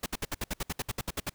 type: noise bursts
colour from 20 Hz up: pink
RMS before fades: -32 dBFS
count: 14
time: 0.03-1.296 s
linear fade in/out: 5 ms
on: 31 ms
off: 64 ms
effects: pink hiss -66 dBFS RMS until 1.34 s